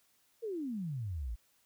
sine exponential sweep, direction down, 477.6 to 51.3 Hz, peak -35 dBFS, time 0.42-1.36 s, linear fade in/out 20 ms, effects white hiss -71 dBFS RMS until 1.65 s

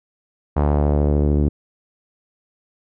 sawtooth tone with low-pass filter sweep, 73.42 Hz, D2, in tune, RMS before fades -17 dBFS, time 0.56-1.49 s, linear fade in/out 10 ms, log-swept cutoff 950 to 320 Hz, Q 1.6, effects none

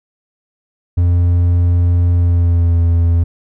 triangle tone with pitch glide, 87.31 to 84.73 Hz, F2 to E2, 0 to +48 cents, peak -7 dBFS, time 0.97-3.24 s, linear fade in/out 10 ms, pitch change -52 cents, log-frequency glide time 2.13-2.78 s, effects none

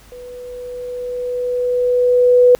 sine tone with level ramp, 493.9 Hz, B4, in tune, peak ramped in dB -32 to -5 dBFS, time 0.12-2.55 s, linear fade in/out 0 ms, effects added 48 Hz sine -47 dBFS peak until 2.59 s + pink hiss -47 dBFS RMS until 2.59 s

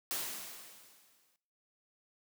white noise with exponential decay, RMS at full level -35 dBFS, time 0.11-1.36 s, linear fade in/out 0 ms, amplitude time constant 270 ms, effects noise-tail reverb RT60 0.6 s tail -18 dB re dry + high-pass 150 Hz 12 dB/octave

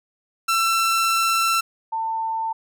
sawtooth / sine tone pair in turn, 1342 / 895.7 Hz, E6 / A5, +31 / +31 cents, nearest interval perfect fifth, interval 700 cents, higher first, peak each -14 / -22 dBFS, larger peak first, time 0.48-1.61 / 1.92-2.53 s, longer first, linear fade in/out 10 ms, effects none

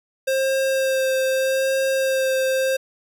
square tone with vibrato, 530 Hz, C5, 22 cents sharp, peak -19 dBFS, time 0.27-2.77 s, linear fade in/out 10 ms, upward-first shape sine, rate 0.81 Hz, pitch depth 14 cents each way, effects 9-bit

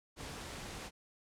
pink noise, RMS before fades -45 dBFS, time 0.16-0.91 s, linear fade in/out 50 ms, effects low-pass 9000 Hz 12 dB/octave

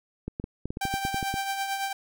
clicks, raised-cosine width 3 ms, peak -19 dBFS, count 12, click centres 0.28 / 0.399 / 0.441 / 0.656 / 0.705 / 0.771 / 0.853 / 0.94 / 1.051 / 1.144 / 1.228 / 1.341 s
sawtooth tone with tremolo, 784 Hz, G5, in tune, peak -22 dBFS, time 0.81-1.93 s, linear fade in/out 5 ms, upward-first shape triangle, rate 9 Hz, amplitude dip 55%
effects none

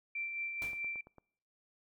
sine tone with tremolo, 2349 Hz, D7, in tune, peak -35 dBFS, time 0.15-1.01 s, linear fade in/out 5 ms, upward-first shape sine, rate 4.6 Hz, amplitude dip 40%
click train, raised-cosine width 1 ms, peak -40 dBFS, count 6, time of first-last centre 0.62-1.183 s, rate 8.88 Hz
pink noise with exponential decay, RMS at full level -45 dBFS, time 0.62-0.88 s, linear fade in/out 0 ms, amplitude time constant 56 ms
effects noise-tail reverb RT60 0.7 s tail -26 dB re dry

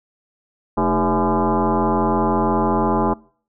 sine tone with frequency modulation, 311.1 Hz, D#4, in tune, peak -15 dBFS, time 0.77-3.14 s, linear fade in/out 10 ms, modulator 177 Hz, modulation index 4.4, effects noise-tail reverb RT60 0.5 s tail -25 dB re dry

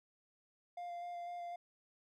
triangle tone with vibrato, 699 Hz, F5, 1 cent sharp, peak -40 dBFS, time 0.77-1.56 s, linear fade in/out 5 ms, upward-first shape square, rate 4 Hz, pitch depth 10 cents each way, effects none

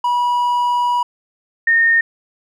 triangle / sine tone pair in turn, 972 / 1834.9 Hz, B5 / A#6, -28 / -28 cents, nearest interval major seventh, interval 1100 cents, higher second, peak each -12 / -10 dBFS, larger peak second, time 0.04-1.03 / 1.67-2.01 s, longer first, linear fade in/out 5 ms, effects none

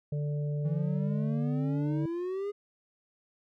harmonic tone, 146.83 Hz, D3, in tune, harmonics 1 / 3 / 4, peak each -29 / -42 / -44 dBFS, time 0.12-2.06 s, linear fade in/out 5 ms
triangle exponential sweep, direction up, 159.2 to 415.3 Hz, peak -29 dBFS, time 0.64-2.52 s, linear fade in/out 20 ms
effects none

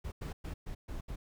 brown noise bursts at uneven times, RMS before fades -40 dBFS, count 6, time 0.04-0.12 / 0.21-0.33 / 0.44-0.54 / 0.66-0.75 / 0.88-1.01 / 1.08-1.16 s, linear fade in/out 10 ms, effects none

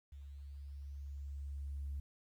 sine tone with level ramp, 70.3 Hz, C#2, 25 cents sharp, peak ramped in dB -48 to -37 dBFS, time 0.12-2 s, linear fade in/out 5 ms, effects tanh soft clip ceiling -35 dBFS + 12-bit

